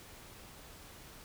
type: silence
effects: pink hiss -53 dBFS RMS until 1.24 s